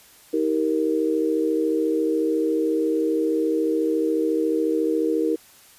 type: chord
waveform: sine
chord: Eb major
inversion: none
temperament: equal with one note detuned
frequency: 318 / 392 / 466.2 Hz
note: Eb4 / G4 / Bb4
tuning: +38 / 0 / 0 cents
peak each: -22 / -27 / -23 dBFS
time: 0.33-5.36 s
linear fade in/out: 10 ms
effects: white hiss -51 dBFS RMS until 5.78 s + resampled to 32000 Hz